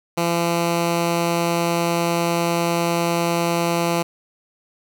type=tone; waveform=10% pulse; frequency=170 Hz; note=F3; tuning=46 cents flat; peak=-10 dBFS; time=0.17-4.03 s; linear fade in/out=10 ms; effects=none